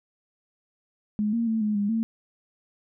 sine tone with pitch steps, 210.5 / 231.8 / 222.8 / 211.5 / 203.6 / 225.5 Hz, G#3 / A#3 / A3 / G#3 / G#3 / A3, +24 / -10 / +22 / +32 / -34 / +43 cents, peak -22 dBFS, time 1.19-2.03 s, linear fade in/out 0 ms, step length 140 ms, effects none

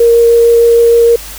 sine tone with vibrato, 466.9 Hz, A#4, 3 cents sharp, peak -3 dBFS, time 0-1.16 s, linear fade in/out 5 ms, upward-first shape triangle, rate 6.5 Hz, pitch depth 8 cents each way, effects added 50 Hz sine -30 dBFS peak until 1.38 s + white hiss -28 dBFS RMS until 1.38 s

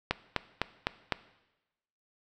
click train, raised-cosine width 0.3 ms, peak -10 dBFS, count 5, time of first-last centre 0.11-1.123 s, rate 3.95 Hz, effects noise-tail reverb RT60 1.0 s tail -17 dB re dry

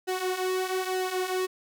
sawtooth tone with flanger, 371.6 Hz, F#4, 7 cents sharp, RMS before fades -29 dBFS, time 0.07-1.47 s, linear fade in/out 20 ms, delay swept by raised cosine 1.8 to 6.7 ms, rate 1.1 Hz, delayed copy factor -0.65, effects none

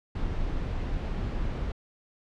brown noise, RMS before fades -30 dBFS, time 0.15-1.72 s, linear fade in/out 5 ms, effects low-pass 4000 Hz 12 dB/octave

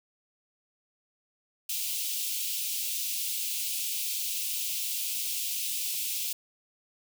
white high-pass noise, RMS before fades -32 dBFS, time 1.69-6.33 s, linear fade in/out 5 ms, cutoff 2500 Hz, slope 48 dB/octave, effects none

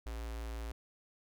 square tone with notch filter, 56.6 Hz, A1, 50 cents sharp, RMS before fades -41 dBFS, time 0.06-0.72 s, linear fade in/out 5 ms, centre 140 Hz, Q 0.71, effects none

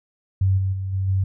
sine tone with level steps, 95.6 Hz, G2, 43 cents flat, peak -15 / -19 / -24 / -20 / -17 dBFS, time 0.41-1.24 s, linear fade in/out 5 ms, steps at 0.57 / 0.72 / 0.92 / 1.07 s, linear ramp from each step 20 ms, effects none

